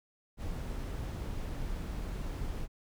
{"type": "noise", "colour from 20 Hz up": "brown", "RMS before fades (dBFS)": -37, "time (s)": [0.37, 2.68], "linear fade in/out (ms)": 50, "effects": []}